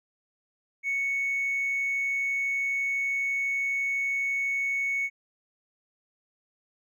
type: tone with hard clipping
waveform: triangle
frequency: 2217 Hz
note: C#7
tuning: in tune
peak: -25 dBFS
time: 0.83-5.1 s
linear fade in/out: 50 ms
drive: 2 dB
effects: none